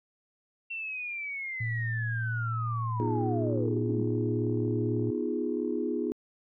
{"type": "linear sweep", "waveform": "sine", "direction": "down", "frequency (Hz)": [2718, 184.4], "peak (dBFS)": -33, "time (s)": [0.7, 4.03], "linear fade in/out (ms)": 10}
{"type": "tone", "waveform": "sine", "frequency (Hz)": 114.5, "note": "A#2", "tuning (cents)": -31, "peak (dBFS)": -29, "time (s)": [1.6, 5.11], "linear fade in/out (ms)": 10}
{"type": "chord", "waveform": "sine", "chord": "F half-diminished seventh", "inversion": "second", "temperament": "equal", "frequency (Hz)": [246.9, 311.1, 349.2, 415.3], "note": ["Cb4", "Eb4", "F4", "Ab4"], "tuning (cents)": [0, 0, 0, 0], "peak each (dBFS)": -33, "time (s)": [3, 6.12], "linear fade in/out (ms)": 0}
{"effects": ["tanh soft clip ceiling -16 dBFS"]}